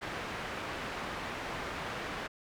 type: low-pass noise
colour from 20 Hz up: white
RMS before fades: -39 dBFS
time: 0.01-2.28 s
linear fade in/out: 20 ms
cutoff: 1800 Hz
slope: 12 dB/octave
effects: none